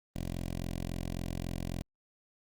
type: tone with notch filter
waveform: 10% pulse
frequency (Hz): 43.65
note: F1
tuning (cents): 0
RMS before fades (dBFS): -37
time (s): 0.16-1.82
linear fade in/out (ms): 0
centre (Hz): 1300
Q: 1
effects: Opus 32 kbps